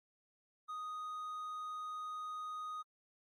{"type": "tone", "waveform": "triangle", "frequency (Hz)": 1244.5, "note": "D#6", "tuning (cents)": 0, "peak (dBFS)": -39, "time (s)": [0.68, 2.83], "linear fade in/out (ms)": 20, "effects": ["AAC 48 kbps"]}